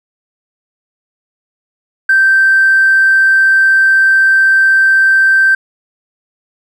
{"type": "tone with tanh clipping", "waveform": "triangle", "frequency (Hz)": 1561, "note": "G6", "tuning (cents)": -8, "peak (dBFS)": -5, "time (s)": [2.09, 5.55], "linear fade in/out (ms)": 5, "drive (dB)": 1, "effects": []}